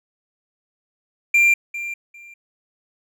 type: tone with echo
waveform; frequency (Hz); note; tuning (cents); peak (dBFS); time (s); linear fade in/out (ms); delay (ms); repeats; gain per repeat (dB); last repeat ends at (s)
triangle; 2378; D7; +21; -10; 1.34-1.54; 5; 400; 2; -14; 2.34
effects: none